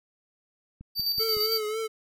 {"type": "click train", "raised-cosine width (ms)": 5, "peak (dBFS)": -31, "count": 4, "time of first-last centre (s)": [0.81, 1.369], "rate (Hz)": 5.37}
{"type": "tone with tremolo", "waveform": "square", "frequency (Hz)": 4626, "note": "D8", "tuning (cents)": -27, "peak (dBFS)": -24, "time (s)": [0.95, 1.61], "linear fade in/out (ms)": 50, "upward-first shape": "square", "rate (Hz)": 8.8, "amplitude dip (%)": 45}
{"type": "tone with vibrato", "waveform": "square", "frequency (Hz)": 435.3, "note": "A4", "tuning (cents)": -19, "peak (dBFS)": -29, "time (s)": [1.19, 1.88], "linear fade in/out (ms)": 20, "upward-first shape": "triangle", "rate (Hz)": 3.7, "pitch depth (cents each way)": 64}
{"effects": []}